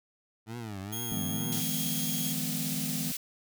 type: tone with vibrato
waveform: 20% pulse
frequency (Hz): 107.1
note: A2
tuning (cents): -46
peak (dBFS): -32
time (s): 0.46-1.64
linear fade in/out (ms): 50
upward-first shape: triangle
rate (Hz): 2.2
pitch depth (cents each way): 230
type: tone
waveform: 5% pulse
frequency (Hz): 3267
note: G#7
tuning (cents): -29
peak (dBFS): -26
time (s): 0.92-2.33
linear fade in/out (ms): 10
type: chord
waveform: triangle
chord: F half-diminished seventh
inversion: third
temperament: just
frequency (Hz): 157.15 / 174.61 / 209.5 / 251.4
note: Eb3 / F3 / Ab3 / Cb4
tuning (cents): +18 / 0 / +15 / +31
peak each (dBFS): -35 / -38 / -37 / -35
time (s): 1.12-3.12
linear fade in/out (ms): 0
type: high-pass noise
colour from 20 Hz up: white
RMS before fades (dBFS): -35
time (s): 1.52-3.17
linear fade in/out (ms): 5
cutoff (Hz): 2600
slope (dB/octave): 12
effects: none